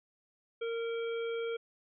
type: harmonic tone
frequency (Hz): 461.2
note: A#4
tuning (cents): -19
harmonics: 1 / 3 / 5 / 7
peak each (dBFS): -33 / -45 / -47 / -49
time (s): 0.61-1.57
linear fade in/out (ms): 10
effects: none